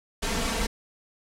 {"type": "noise with comb filter", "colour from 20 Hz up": "pink", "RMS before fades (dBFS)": -27, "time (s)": [0.22, 0.67], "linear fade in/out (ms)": 10, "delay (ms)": 4.4, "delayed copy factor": 1, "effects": ["low-pass 9000 Hz 12 dB/octave"]}